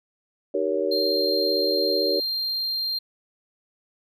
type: chord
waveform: sine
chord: Eb dominant seventh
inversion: none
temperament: just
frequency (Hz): 311.1 / 388.9 / 466.7 / 560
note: Eb4 / G4 / Bb4 / Db5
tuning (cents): 0 / -14 / +2 / +18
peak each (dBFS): -30 / -26 / -27 / -26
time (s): 0.54-2.2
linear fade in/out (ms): 5
type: tone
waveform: triangle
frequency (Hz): 4186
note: C8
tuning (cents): 0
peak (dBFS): -23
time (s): 0.91-2.99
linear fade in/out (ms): 10
effects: none